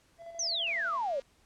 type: tone with tremolo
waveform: triangle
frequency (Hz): 672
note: E5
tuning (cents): +33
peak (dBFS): -39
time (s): 0.18-1.01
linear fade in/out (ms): 50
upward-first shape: square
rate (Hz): 12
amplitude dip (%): 45
type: exponential sweep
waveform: sine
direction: down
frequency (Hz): 6370 to 521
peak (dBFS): -29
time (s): 0.39-1.2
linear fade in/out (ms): 5
type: click train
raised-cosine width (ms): 0.2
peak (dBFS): -39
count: 131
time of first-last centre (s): 0.67-1.219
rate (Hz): 237
effects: pink hiss -66 dBFS RMS until 1.45 s + low-pass 10000 Hz 12 dB/octave